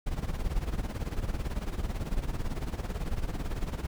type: noise with tremolo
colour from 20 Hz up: brown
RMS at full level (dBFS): -29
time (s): 0.06-3.87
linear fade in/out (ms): 10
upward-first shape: sine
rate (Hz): 18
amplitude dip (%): 75
effects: none